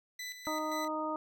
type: tone with tremolo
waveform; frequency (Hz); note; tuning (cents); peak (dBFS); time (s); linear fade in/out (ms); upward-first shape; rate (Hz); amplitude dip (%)
20% pulse; 1995; B6; +17; -34; 0.19-0.88; 5; square; 3.8; 60
type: harmonic tone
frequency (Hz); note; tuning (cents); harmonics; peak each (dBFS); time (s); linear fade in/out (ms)
309.8; D#4; -7; 1 / 2 / 3 / 4; -38 / -38 / -38 / -38; 0.47-1.16; 0
effects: none